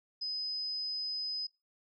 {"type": "tone", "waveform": "sine", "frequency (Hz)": 5030, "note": "D#8", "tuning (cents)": 18, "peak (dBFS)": -34, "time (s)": [0.21, 1.47], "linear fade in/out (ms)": 10, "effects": ["noise-tail reverb RT60 0.2 s tail -17 dB re dry"]}